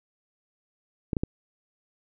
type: clicks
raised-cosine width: 3 ms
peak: -13 dBFS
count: 3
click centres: 1.132 / 1.168 / 1.235 s
effects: none